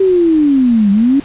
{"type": "linear two-way sweep", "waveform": "sine", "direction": "down then up", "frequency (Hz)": [390.1, 194.5, 287.1], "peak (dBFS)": -7, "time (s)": [0, 1.2], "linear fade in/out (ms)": 5, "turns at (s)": 0.91, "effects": ["pink hiss -35 dBFS RMS until 1.24 s", "resampled to 8000 Hz"]}